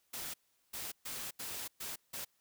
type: noise bursts at uneven times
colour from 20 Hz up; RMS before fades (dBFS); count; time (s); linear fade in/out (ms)
white; -42; 6; 0.13-0.34 / 0.73-0.92 / 1.05-1.31 / 1.39-1.68 / 1.8-1.96 / 2.13-2.25; 10
effects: white hiss -75 dBFS RMS until 2.4 s